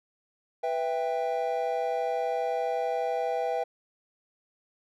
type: chord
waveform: triangle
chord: E minor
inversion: second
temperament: just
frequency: 494.4 / 659.3 / 791.1 Hz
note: B4 / E5 / G5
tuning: +2 / 0 / +16 cents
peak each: -29 dBFS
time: 0.63-3.64 s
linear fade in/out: 10 ms
effects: none